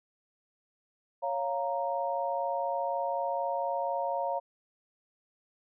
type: chord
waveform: sine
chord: Bb minor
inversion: first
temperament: equal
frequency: 554.4 / 698.5 / 932.3 Hz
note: Db5 / F5 / Bb5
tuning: 0 / 0 / 0 cents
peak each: -33 dBFS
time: 1.22-4.4 s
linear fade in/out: 20 ms
effects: none

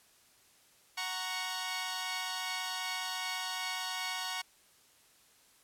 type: chord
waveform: 10% pulse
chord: F# major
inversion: none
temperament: equal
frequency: 740 / 932.3 / 1108.7 Hz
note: F#5 / A#5 / C#6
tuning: 0 / 0 / 0 cents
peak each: -31 dBFS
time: 0.97-4.42 s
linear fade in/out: 10 ms
effects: white hiss -64 dBFS RMS until 5.63 s + low-pass 12000 Hz 12 dB/octave

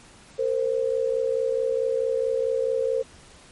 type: tone pair together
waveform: sine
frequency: 458.7 / 523.3 Hz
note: A#4 / C5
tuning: -28 / 0 cents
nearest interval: major second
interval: 228 cents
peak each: -24 dBFS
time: 0.38-3.03 s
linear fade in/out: 20 ms
effects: pink hiss -50 dBFS RMS until 3.51 s + MP3 48 kbps

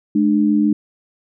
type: tone pair together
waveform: sine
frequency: 212.5 / 299.4 Hz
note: G#3 / D4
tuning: +40 / +33 cents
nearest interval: tritone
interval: 593 cents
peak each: -15 dBFS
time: 0.15-0.73 s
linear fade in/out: 5 ms
effects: none

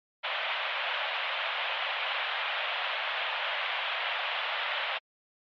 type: band-pass noise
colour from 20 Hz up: white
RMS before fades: -32 dBFS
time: 0.23-4.99 s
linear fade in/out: 20 ms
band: 560 to 3400 Hz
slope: 48 dB/octave
effects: MP3 48 kbps

